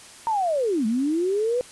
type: linear two-way sweep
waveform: sine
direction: down then up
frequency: 932.3 to 210 to 506 Hz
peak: -20 dBFS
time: 0.27-1.61 s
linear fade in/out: 0 ms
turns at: 0.86 s
effects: white hiss -45 dBFS RMS until 1.71 s + resampled to 24000 Hz